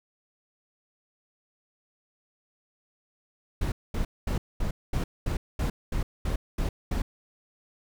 brown noise bursts, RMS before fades -27 dBFS, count 11, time 3.61-7.02 s, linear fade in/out 5 ms, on 110 ms, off 220 ms, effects none

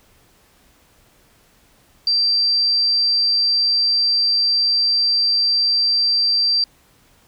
sine tone, 4699 Hz, D8, in tune, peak -14 dBFS, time 2.07-6.64 s, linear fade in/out 2 ms, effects pink hiss -55 dBFS RMS until 7.27 s

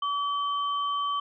sine tone pair together, 1144 / 3095 Hz, D6 / G7, -46 / -23 cents, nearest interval octave + perfect fourth, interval 1723 cents, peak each -26 / -35 dBFS, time 0.02-1.2 s, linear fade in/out 5 ms, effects none

